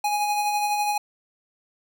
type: tone with tremolo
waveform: square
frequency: 830.6 Hz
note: G#5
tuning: in tune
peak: -21 dBFS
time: 0.04-0.98 s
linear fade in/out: 5 ms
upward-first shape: sine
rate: 12 Hz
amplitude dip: 35%
effects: none